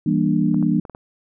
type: chord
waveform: sine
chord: E half-diminished seventh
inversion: none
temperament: just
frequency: 164.81 / 197.78 / 237.3 / 296.7 Hz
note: E3 / G3 / Bb3 / D4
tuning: 0 / +16 / +31 / +18 cents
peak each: -21 dBFS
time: 0.06-0.8 s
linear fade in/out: 5 ms
type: clicks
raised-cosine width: 1 ms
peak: -23 dBFS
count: 5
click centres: 0.544 / 0.627 / 0.852 / 0.897 / 0.949 s
effects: none

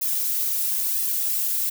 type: noise with flanger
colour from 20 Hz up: violet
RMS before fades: -24 dBFS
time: 0.01-1.7 s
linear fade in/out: 10 ms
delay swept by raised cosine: 1.3 to 4.1 ms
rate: 1 Hz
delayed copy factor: -0.95
effects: none

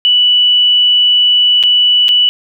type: tone with dropouts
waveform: sine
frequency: 2960 Hz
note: F#7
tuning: in tune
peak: -6 dBFS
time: 0.05-2.29 s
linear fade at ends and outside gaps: 0 ms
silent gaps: 1.628-1.636 / 2.083-2.09 s
effects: none

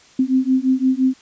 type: beating tone pair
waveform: sine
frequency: 257.6 / 263.4 Hz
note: C4 / C4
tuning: -27 / +12 cents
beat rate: 5.8 Hz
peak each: -17 dBFS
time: 0.19-1.14 s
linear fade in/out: 5 ms
effects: white hiss -49 dBFS RMS until 1.21 s + resampled to 16000 Hz

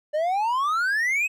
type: exponential sweep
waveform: triangle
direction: up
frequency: 587.3 to 2600 Hz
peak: -19 dBFS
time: 0.13-1.28 s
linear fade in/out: 20 ms
effects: none

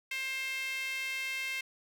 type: tone with high-pass filter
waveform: sawtooth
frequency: 529 Hz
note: C5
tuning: 19 cents sharp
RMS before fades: -36 dBFS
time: 0.11-1.61 s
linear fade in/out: 5 ms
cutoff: 2300 Hz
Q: 6.7
effects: none

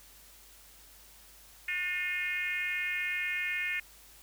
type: tone with frequency modulation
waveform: sine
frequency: 2139 Hz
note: C7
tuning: 38 cents sharp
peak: -30 dBFS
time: 1.68-3.8 s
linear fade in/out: 5 ms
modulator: 343 Hz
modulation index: 1.3
effects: added 50 Hz sine -61 dBFS peak until 4.22 s + white hiss -56 dBFS RMS until 4.22 s

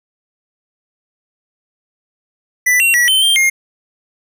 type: tone with pitch steps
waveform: square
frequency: 1984 / 2741 / 1934 / 3081 / 3173 / 2131 Hz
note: B6 / F7 / B6 / G7 / G7 / C7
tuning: +7 / -33 / -37 / -31 / +20 / +31 cents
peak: -10 dBFS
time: 2.66-3.5 s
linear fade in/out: 10 ms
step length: 140 ms
effects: none

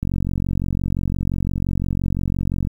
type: click train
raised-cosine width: 5 ms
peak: -10 dBFS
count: 122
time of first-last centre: 0.03-2.672 s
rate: 45.8 Hz
effects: 8-bit

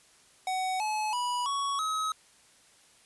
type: tone with pitch steps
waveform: square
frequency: 750 / 856.6 / 978.3 / 1117.3 / 1276 Hz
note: F#5 / A5 / B5 / C#6 / D#6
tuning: +23 / -47 / -17 / +13 / +43 cents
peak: -29 dBFS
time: 0.47-2.12 s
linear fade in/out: 2 ms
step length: 330 ms
effects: white hiss -60 dBFS RMS until 3.05 s + resampled to 24000 Hz

